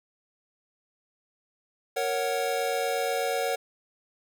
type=chord; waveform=square; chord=F# major; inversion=first; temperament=equal; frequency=466.2 / 554.4 / 740 Hz; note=A#4 / C#5 / F#5; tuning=0 / 0 / 0 cents; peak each=-31 dBFS; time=1.96-3.56 s; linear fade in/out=10 ms; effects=none